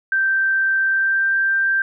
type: tone with pitch glide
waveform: sine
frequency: 1564 to 1575.8 Hz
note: G6 to G6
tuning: -4 to +9 cents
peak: -15 dBFS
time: 0.12-1.82 s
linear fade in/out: 2 ms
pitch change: +13 cents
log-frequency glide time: 0.89-1.28 s
effects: none

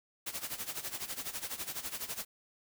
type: noise with tremolo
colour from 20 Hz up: white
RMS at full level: -37 dBFS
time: 0.26-2.25 s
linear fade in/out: 10 ms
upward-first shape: sine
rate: 12 Hz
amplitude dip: 80%
effects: none

